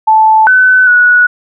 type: tone with pitch steps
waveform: sine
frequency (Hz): 875 / 1510 / 1466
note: A5 / F#6 / F#6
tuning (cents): -10 / +35 / -16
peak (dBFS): -3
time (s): 0.07-1.27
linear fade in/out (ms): 10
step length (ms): 400
effects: none